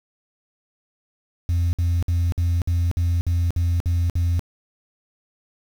sine tone bursts, 86.1 Hz, F2, 24 cents flat, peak -15 dBFS, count 10, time 1.49-4.394 s, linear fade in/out 0 ms, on 240 ms, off 56 ms, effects tanh soft clip ceiling -16 dBFS + 7-bit

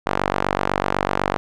sawtooth tone with band-pass filter, 48 Hz, G1, 36 cents flat, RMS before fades -22 dBFS, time 0.06-1.37 s, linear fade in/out 0 ms, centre 990 Hz, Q 0.96, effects none

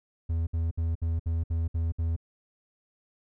triangle tone bursts, 82.41 Hz, E2, in tune, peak -23 dBFS, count 8, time 0.29-2.164 s, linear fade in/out 10 ms, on 180 ms, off 62 ms, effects none

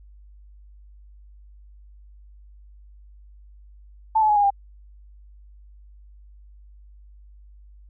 sine tone with pitch steps, 880 / 858.9 / 838.3 / 818.2 / 798.6 Hz, A5 / A5 / G#5 / G#5 / G5, 0 / -42 / +16 / -26 / +32 cents, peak -15 dBFS, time 4.15-4.505 s, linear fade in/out 10 ms, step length 71 ms, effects added 50 Hz sine -45 dBFS peak until 7.89 s

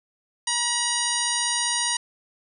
harmonic tone with a mistuned harmonic, 955 Hz, A#5, 42 cents sharp, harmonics 1 / 2 / 3 / 4 / 5 / 6 / 7 / 9 / 10, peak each -31 / -31 / -31 / -31 / -31 / -31 / -31 / -31 / -31 dBFS, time 0.47-1.97 s, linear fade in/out 5 ms, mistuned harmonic 3, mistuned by +25 cents, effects none

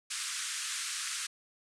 white band-pass noise, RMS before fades -37 dBFS, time 0.1-1.27 s, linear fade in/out 10 ms, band 1200 to 9600 Hz, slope 48 dB/octave, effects none

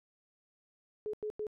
sine tone bursts, 425 Hz, G#4, 40 cents sharp, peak -34 dBFS, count 3, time 1.06-1.468 s, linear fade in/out 0 ms, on 74 ms, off 93 ms, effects none

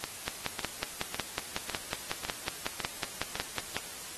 two click trains, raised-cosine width 0.2 ms, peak -12 / -15 dBFS, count 20 / 7, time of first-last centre 0.28-3.766 / 0.04-3.355 s, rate 5.45 / 1.81 Hz, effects white hiss -43 dBFS RMS until 4.17 s + AAC 32 kbps

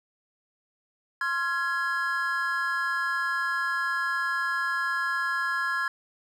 triangle tone cluster, 1057 / 1378 / 1674 Hz, C6 / F6 / G#6, +17 / -24 / +13 cents, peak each -30 / -29 / -26 dBFS, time 1.21-5.88 s, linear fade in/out 2 ms, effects none

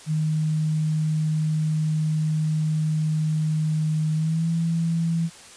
sine tone with pitch glide, 155.56 to 165.76 Hz, D#3 to E3, 0 to +10 cents, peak -20 dBFS, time 0.06-5.3 s, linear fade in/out 50 ms, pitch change +110 cents, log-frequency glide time 4.14-4.49 s, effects white hiss -45 dBFS RMS until 5.56 s + resampled to 22050 Hz

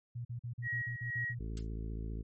sine tone bursts, 119.7 Hz, A#2, 46 cents sharp, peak -37 dBFS, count 9, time 0.15-1.394 s, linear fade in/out 10 ms, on 100 ms, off 43 ms
sine tone with tremolo, 1900 Hz, A#6, 33 cents sharp, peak -33 dBFS, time 0.62-1.35 s, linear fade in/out 50 ms, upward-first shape sine, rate 2.1 Hz, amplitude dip 65%
harmonic tone, 55 Hz, A1, in tune, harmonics 1 / 2 / 3 / 4 / 5 / 6 / 7 / 8, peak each -38 / -44 / -48 / -50 / -52 / -54 / -55 / -56 dBFS, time 1.39-2.23 s, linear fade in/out 20 ms
blue noise with exponential decay, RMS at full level -40 dBFS, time 1.57-1.67 s, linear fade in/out 1 ms, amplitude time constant 21 ms
effects MP3 32 kbps

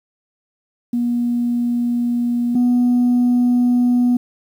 sine tone pair in turn, 240 / 245 Hz, B3 / B3, -49 / -14 cents, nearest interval unison, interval 35 cents, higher second, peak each -15 / -10 dBFS, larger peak second, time 0.93-2.55 / 2.55-4.17 s, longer neither, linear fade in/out 5 ms, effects tanh soft clip ceiling -10 dBFS + 8-bit

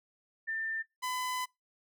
sine / sawtooth tone pair in turn, 1791 / 1007.4 Hz, A6 / B5, +30 / +34 cents, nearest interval minor seventh, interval 996 cents, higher first, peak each -32 / -29 dBFS, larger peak second, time 0.47-0.83 / 1.02-1.46 s, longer second, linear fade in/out 20 ms, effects noise-tail reverb RT60 0.2 s tail -24 dB re dry

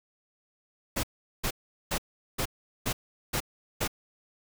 pink noise bursts, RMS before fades -29 dBFS, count 7, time 0.96-3.878 s, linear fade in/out 10 ms, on 74 ms, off 400 ms, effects none

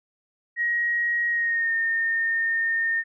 sine tone with pitch glide, 1892 to 1826.5 Hz, A#6 to A#6, +25 to -36 cents, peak -21 dBFS, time 0.56-3.04 s, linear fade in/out 50 ms, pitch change -61 cents, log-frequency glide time 1.28-1.73 s, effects none

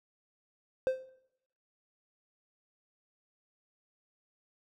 triangle tone with exponential decay, 520 Hz, C5, 11 cents flat, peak -21 dBFS, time 0.87-1.09 s, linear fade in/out 0 ms, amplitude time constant 46 ms, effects noise-tail reverb RT60 0.8 s tail -19 dB re dry

